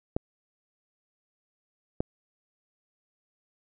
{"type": "clicks", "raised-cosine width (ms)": 2, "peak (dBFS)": -13, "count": 2, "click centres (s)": [0.165, 2.005], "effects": []}